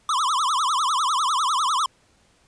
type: tone with vibrato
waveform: square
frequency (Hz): 1143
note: D6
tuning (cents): -47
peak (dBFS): -20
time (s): 0.09-1.86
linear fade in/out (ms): 2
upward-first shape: triangle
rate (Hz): 10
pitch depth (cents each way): 300
effects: pink hiss -60 dBFS RMS until 2.47 s + resampled to 22050 Hz